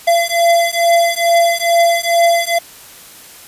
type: beating tone pair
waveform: square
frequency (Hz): 680 / 682.3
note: F5 / F5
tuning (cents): -46 / -41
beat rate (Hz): 2.3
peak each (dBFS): -14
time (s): 0.07-2.59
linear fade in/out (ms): 10
effects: white hiss -38 dBFS RMS until 3.47 s + resampled to 32000 Hz